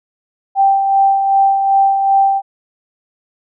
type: tone with tremolo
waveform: sine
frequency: 784 Hz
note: G5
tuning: in tune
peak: -7 dBFS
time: 0.55-2.42 s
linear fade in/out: 50 ms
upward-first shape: sine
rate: 2.6 Hz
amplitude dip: 45%
effects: none